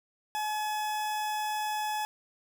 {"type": "tone", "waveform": "40% pulse", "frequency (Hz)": 851, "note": "G#5", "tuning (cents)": 42, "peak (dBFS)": -29, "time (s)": [0.35, 2.05], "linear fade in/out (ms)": 0, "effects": []}